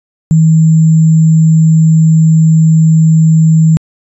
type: tone with sample-and-hold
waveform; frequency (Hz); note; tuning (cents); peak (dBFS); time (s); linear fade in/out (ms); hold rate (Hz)
sine; 160; D#3; +49; -3; 0.31-3.77; 0; 7350
effects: resampled to 22050 Hz

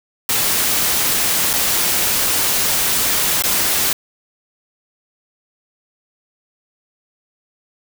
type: noise with dropouts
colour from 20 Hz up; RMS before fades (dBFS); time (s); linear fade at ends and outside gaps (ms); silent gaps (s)
white; -17; 0.29-3.93; 2; 1.532-1.536 / 3.423-3.437
effects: none

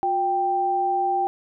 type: tone pair together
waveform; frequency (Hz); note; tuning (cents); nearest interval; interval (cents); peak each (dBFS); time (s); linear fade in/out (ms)
sine; 359.4 / 785.7; F4 / G5; +50 / +4; octave + major second; 1354; -28 / -20; 0.03-1.27; 0
effects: none

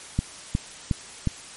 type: click train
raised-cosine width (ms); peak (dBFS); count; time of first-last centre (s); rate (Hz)
5; -9; 4; 0.19-1.273; 2.77
effects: white hiss -42 dBFS RMS until 1.56 s + MP3 48 kbps

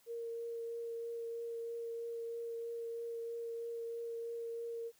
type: tone with vibrato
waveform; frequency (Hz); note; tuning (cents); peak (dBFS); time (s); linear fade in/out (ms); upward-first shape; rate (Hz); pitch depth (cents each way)
sine; 464.1; A#4; -8; -39; 0.06-4.92; 50; triangle; 3.1; 12
effects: white hiss -69 dBFS RMS until 4.99 s

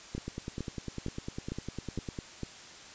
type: two click trains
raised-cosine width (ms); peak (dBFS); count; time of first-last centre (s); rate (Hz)
3; -22 / -23; 6 / 21; 0.15-2.433 / 0.18-2.188; 2.19 / 9.96
effects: white hiss -49 dBFS RMS until 2.94 s + resampled to 16000 Hz

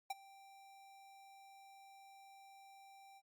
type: tone with ADSR envelope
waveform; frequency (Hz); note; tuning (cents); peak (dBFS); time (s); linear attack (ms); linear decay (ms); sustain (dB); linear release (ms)
square; 784; G5; 0; -37; 0.1-3.22; 6; 26; -22; 49
effects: Opus 48 kbps

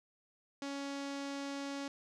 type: tone with low-pass filter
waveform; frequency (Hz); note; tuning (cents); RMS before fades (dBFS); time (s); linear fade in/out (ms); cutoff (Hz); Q
sawtooth; 279.1; C#4; +12; -41; 0.62-1.88; 2; 6000; 1.5
effects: none

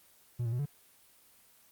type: tone with pitch steps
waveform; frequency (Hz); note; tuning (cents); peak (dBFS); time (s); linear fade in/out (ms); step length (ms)
triangle; 120.7 / 114.8 / 123 / 144.1; B2 / A#2 / B2 / D3; -39 / -26 / -7 / -33; -28; 0.39-0.658; 10; 67
effects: white hiss -62 dBFS RMS until 1.71 s + Opus 24 kbps

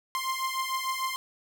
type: beating tone pair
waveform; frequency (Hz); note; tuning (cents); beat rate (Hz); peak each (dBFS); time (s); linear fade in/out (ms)
sawtooth; 1046.5 / 1053.2; C6 / C6; 0 / +11; 6.7; -28; 0.15-1.16; 0
effects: none

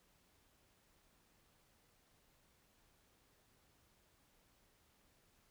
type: silence
effects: pink hiss -73 dBFS RMS until 5.5 s

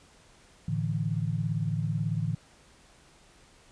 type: chord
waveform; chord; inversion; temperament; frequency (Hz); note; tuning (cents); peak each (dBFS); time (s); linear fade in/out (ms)
sine; A suspended fourth; none; equal; 110 / 146.83 / 164.81; A2 / D3 / E3; 0 / 0 / 0; -31; 0.68-2.35; 5
effects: pink hiss -58 dBFS RMS until 3.71 s + resampled to 22050 Hz

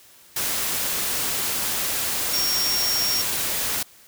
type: tone in noise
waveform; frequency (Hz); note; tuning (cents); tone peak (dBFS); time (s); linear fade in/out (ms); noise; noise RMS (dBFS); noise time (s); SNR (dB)
sine; 5560; F8; -9; -22; 2.33-3.22; 5; white; -25; 0.36-3.83; 0
effects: white hiss -51 dBFS RMS until 4.07 s

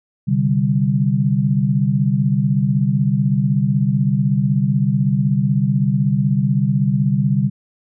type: chord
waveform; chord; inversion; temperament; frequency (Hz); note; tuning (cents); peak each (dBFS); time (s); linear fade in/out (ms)
sine; C suspended second; none; equal; 130.81 / 146.83 / 196; C3 / D3 / G3; 0 / 0 / 0; -18; 0.27-7.5; 20
effects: none

